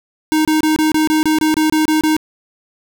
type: tone bursts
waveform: square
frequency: 311.1 Hz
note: D#4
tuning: in tune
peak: -12 dBFS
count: 12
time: 0.32-2.166 s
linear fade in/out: 0 ms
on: 130 ms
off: 26 ms
effects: none